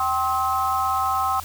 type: tone cluster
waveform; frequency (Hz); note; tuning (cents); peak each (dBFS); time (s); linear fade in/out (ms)
sine; 776 / 1058 / 1287; G5 / C6 / E6; -18 / +19 / -42; -24; 0-1.4; 2
effects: added 82 Hz sine -39 dBFS peak until 1.44 s + white hiss -39 dBFS RMS until 1.44 s